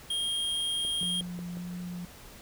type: tone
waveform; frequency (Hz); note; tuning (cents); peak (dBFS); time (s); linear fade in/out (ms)
square; 3231; G#7; -48; -29; 0.1-1.21; 5
type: click train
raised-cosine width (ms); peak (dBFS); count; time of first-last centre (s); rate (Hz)
2; -31; 5; 0.85-1.571; 5.55
type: tone with vibrato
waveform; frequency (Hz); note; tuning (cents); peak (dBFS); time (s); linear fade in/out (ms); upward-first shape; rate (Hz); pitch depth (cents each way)
sine; 176.9; F3; +23; -35; 1.01-2.05; 2; triangle; 1.6; 16
effects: pink hiss -50 dBFS RMS until 2.41 s